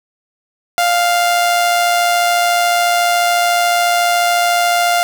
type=tone with amplitude modulation; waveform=sawtooth; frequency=699 Hz; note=F5; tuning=1 cent sharp; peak=-6 dBFS; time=0.78-5.03 s; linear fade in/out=0 ms; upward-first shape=sine; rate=114 Hz; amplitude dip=35%; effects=none